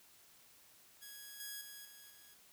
5% pulse tone with level steps, 1661.2 Hz, G#6, in tune, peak -39 / -33 / -39 / -45 / -49 dBFS, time 1.01-2.35 s, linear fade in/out 20 ms, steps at 1.4 / 1.61 / 1.85 / 2.1 s, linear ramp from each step 2 ms, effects white hiss -64 dBFS RMS until 2.52 s

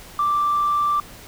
sine tone, 1174.7 Hz, D6, in tune, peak -16 dBFS, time 0.19-1 s, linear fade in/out 2 ms, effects tanh soft clip ceiling -13 dBFS + pink hiss -42 dBFS RMS until 1.27 s

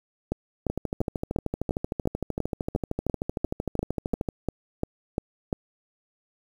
two click trains, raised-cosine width 2 ms, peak -12 / -14 dBFS, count 16 / 48, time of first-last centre 0.32-5.528 / 0.7-4.288 s, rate 2.88 / 13.1 Hz, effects 8-bit

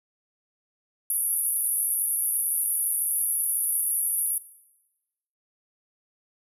pink band-pass noise, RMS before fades -26 dBFS, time 1.1-4.38 s, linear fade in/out 2 ms, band 10000 to 12000 Hz, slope 96 dB/octave, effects noise-tail reverb RT60 1.0 s tail -17 dB re dry

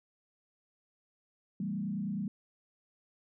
sine tone with frequency modulation, 198.9 Hz, G3, 25 cents sharp, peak -32 dBFS, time 1.6-2.28 s, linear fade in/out 2 ms, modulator 29.7 Hz, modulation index 1.1, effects none

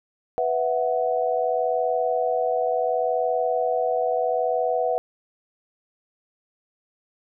sine chord, B suspended fourth, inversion none, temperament equal, 493.9 / 659.3 / 740 Hz, B4 / E5 / F#5, 0 / 0 / 0 cents, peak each -24 / -25 / -25 dBFS, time 0.38-4.98 s, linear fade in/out 0 ms, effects none

